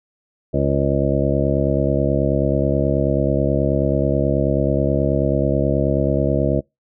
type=harmonic tone; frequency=69.3 Hz; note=C#2; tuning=in tune; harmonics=1 / 2 / 3 / 4 / 5 / 7 / 8 / 9; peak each=-24 / -21 / -25 / -24 / -24 / -25 / -24 / -24 dBFS; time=0.53-6.61 s; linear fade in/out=20 ms; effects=noise-tail reverb RT60 0.2 s tail -26 dB re dry